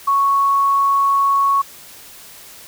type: tone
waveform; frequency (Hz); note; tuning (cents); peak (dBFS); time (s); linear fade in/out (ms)
sine; 1108.7; C#6; 0; -12; 0.07-1.62; 10
effects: white hiss -40 dBFS RMS until 2.67 s